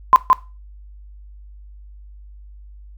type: tone with echo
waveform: sine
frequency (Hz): 1028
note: C6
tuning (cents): -31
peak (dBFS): -5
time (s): 0.13-0.16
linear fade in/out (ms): 0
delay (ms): 170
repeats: 1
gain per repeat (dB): -3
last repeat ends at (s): 0.33
effects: noise-tail reverb RT60 0.3 s tail -18 dB re dry + added 50 Hz sine -38 dBFS peak until 2.97 s